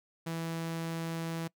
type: tone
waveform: sawtooth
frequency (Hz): 164.81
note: E3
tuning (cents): 0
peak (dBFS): -30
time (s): 0.26-1.48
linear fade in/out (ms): 10
effects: noise-tail reverb RT60 0.1 s tail -23 dB re dry